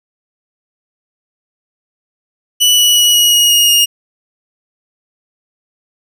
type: tone with pitch steps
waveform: sawtooth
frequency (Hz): 2960 / 2941 / 2923 / 2904 / 2886 / 2867 / 2849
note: F#7 / F#7 / F#7 / F#7 / F#7 / F7 / F7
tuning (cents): 0 / -11 / -22 / -33 / -44 / +45 / +34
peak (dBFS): -4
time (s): 2.6-3.86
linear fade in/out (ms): 20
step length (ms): 180
effects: none

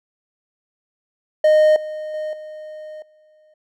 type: tone with level steps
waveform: triangle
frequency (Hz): 616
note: D#5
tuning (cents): -17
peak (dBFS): -8 / -24 / -21 / -30 / -49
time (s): 1.44-3.54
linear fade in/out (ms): 5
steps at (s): 1.76 / 2.14 / 2.33 / 3.02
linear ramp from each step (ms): 2
effects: none

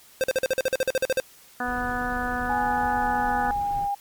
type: tone bursts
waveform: square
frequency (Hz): 523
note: C5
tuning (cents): -1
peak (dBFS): -20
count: 14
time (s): 0.21-1.2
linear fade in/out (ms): 0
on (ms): 28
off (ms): 46
type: harmonic tone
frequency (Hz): 246.9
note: B3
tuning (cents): 0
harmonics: 1 / 2 / 3 / 4 / 5 / 6 / 7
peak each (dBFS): -32 / -36 / -30 / -36 / -34 / -31 / -34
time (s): 1.6-3.51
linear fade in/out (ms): 2
type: noise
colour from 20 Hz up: brown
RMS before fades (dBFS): -37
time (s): 1.63-3.89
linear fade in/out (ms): 50
type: tone with pitch glide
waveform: sine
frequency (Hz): 831 to 806.4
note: G#5 to G5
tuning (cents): +1 to +49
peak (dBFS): -23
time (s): 2.49-3.95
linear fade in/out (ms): 10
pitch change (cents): -52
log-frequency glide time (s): 3.17-3.8
effects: white hiss -52 dBFS RMS until 4 s + MP3 96 kbps

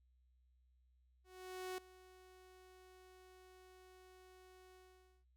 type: tone with ADSR envelope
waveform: sawtooth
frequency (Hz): 370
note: F#4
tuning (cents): 0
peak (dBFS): -38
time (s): 1.24-5.25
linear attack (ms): 540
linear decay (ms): 4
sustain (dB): -19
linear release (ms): 500
effects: added 62 Hz sine -70 dBFS peak until 5.36 s

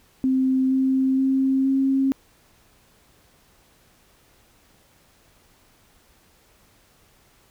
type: tone with pitch steps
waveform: sine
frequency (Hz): 261.6 / 264 / 266.5 / 269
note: C4 / C4 / C4 / C4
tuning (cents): 0 / +16 / +32 / +48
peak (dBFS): -17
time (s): 0.24-2.12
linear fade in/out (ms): 0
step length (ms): 470
effects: pink hiss -58 dBFS RMS until 7.5 s

